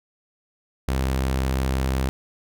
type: tone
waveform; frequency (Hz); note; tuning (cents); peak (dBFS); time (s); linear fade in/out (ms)
sawtooth; 65.8; C2; +10; -17; 0.88-2.09; 0
effects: none

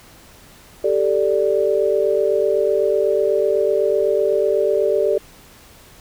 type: chord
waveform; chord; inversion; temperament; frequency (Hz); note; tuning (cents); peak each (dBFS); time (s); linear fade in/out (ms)
sine; G suspended second; none; equal; 392 / 440 / 587.3; G4 / A4 / D5; 0 / 0 / 0; -19; 0.84-5.18; 5
effects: pink hiss -46 dBFS RMS until 6 s

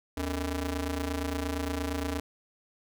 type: ring-modulated tone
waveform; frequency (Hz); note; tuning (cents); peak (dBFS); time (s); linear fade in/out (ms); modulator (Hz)
sawtooth; 179.4; F3; +47; -23; 0.17-2.2; 5; 104
effects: none

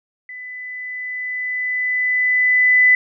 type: tone with level ramp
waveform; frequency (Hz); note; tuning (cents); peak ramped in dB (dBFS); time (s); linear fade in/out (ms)
sine; 2000; B6; +21; -31 to -8; 0.29-2.95; 2
effects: none

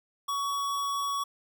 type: tone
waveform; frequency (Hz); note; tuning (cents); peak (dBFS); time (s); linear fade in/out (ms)
square; 1124; C#6; +24; -29; 0.28-1.24; 10
effects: none

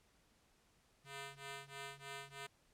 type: ring-modulated tone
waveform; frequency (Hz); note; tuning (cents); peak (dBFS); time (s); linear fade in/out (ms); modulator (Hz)
5% pulse; 277.2; C#4; 0; -34; 1.04-2.47; 10; 137
effects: pink hiss -73 dBFS RMS until 2.73 s + low-pass 11000 Hz 12 dB/octave

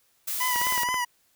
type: noise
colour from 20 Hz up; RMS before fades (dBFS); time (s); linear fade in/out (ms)
blue; -30; 0.27-0.84; 10
type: tone with vibrato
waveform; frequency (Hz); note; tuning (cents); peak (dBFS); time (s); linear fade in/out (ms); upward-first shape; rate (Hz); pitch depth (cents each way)
25% pulse; 987.8; B5; 0; -21; 0.4-1.05; 10; sine; 4.2; 44
type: click train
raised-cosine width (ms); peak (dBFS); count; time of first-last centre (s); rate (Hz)
0.5; -19; 8; 0.56-0.943; 18.3
effects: white hiss -66 dBFS RMS until 1.35 s

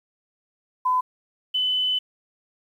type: tone pair in turn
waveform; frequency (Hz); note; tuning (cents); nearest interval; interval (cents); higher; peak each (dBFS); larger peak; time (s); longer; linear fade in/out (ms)
sine; 1010 / 3014; B5 / F#7; +39 / +31; octave + perfect fifth; 1892; second; -18 / -20; first; 0.85-1.01 / 1.54-1.99; second; 10
effects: 9-bit

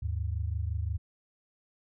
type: tone pair together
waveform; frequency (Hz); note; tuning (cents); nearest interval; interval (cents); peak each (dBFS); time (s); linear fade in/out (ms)
sine; 76.37 / 102.1; D#2 / G#2; -32 / -29; perfect fourth; 503; -31 / -33; 0.02-0.98; 10
effects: none

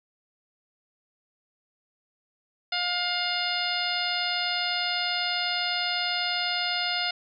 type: harmonic tone with a mistuned harmonic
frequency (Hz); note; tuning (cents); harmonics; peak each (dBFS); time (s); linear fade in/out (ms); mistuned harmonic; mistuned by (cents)
712; F5; +33; 1 / 2 / 3 / 4 / 5 / 6 / 7; -33 / -33 / -33 / -33 / -33 / -33 / -33; 2.72-7.11; 5; 3; -17
effects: none

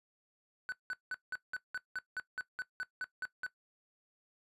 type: tone bursts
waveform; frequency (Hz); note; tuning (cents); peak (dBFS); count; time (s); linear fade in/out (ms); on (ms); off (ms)
triangle; 1501; F#6; +24; -33; 14; 0.69-3.464; 0; 31; 180
effects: noise-tail reverb RT60 0.1 s tail -17 dB re dry + resampled to 32000 Hz

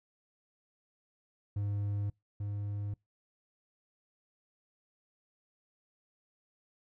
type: tone pair in turn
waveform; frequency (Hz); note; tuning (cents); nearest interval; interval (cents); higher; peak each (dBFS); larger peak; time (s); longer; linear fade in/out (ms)
triangle; 101.9 / 102.26; G#2 / G#2; -32 / -26; unison; 6; second; -29 / -32; first; 1.56-2.1 / 2.4-2.94; neither; 5
effects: noise-tail reverb RT60 0.2 s tail -26 dB re dry

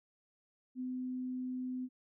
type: tone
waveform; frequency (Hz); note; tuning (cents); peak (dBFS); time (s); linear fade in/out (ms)
sine; 254.2; C4; -50; -36; 0.75-1.89; 50
effects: none

